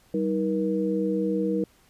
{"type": "tone cluster", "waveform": "sine", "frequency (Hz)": [193.3, 316.2, 477.3], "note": ["G3", "D#4", "A#4"], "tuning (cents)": [-24, 28, 41], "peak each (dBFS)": -27, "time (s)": [0.14, 1.64], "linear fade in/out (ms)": 2, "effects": ["pink hiss -60 dBFS RMS until 1.89 s", "resampled to 32000 Hz"]}